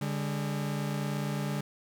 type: tone pair together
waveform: 40% pulse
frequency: 144.98 / 202.8 Hz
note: D3 / G#3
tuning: -22 / -41 cents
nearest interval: tritone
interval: 581 cents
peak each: -31 / -34 dBFS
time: 0.01-1.61 s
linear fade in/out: 5 ms
effects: none